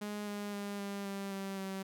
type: tone with pitch steps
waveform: sawtooth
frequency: 207.7 / 205.1 / 202.5 / 199.93 / 197.41 / 194.91 / 192.45 Hz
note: G#3 / G#3 / G#3 / G3 / G3 / G3 / G3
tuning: 0 / -21 / -43 / +34 / +12 / -10 / -32 cents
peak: -34 dBFS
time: 0.01-1.83 s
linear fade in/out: 10 ms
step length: 260 ms
effects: none